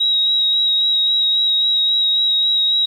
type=tone with vibrato; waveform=sine; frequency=3824 Hz; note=A#7; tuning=43 cents sharp; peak=-13 dBFS; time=0-2.86 s; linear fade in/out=10 ms; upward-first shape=sine; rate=3.7 Hz; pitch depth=17 cents each way; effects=8-bit